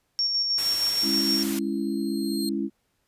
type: tone with tremolo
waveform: sine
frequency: 5510 Hz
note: F8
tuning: 24 cents flat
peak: -21 dBFS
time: 0.19-1.43 s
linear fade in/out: 0 ms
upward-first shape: square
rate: 6.4 Hz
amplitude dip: 30%
type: noise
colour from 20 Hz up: white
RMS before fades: -33 dBFS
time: 0.58-1.59 s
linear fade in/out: 2 ms
type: chord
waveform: sine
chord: C# minor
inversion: second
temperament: just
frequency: 207.9 / 277.2 / 332.6 Hz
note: G#3 / C#4 / E4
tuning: +2 / 0 / +16 cents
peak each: -29 dBFS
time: 1.02-2.7 s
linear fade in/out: 50 ms
type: tone with exponential growth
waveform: sawtooth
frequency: 4202 Hz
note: C8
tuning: 7 cents sharp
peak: -27 dBFS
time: 1.2-2.49 s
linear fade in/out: 1 ms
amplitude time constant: 280 ms
effects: pink hiss -72 dBFS RMS until 3.07 s + resampled to 32000 Hz